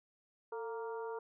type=harmonic tone with a mistuned harmonic; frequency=233.1 Hz; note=A#3; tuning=in tune; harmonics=2 / 3 / 4 / 5 / 6; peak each=-40 / -55 / -45 / -53 / -53 dBFS; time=0.52-1.19 s; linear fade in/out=5 ms; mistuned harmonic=2; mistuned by=-61 cents; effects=none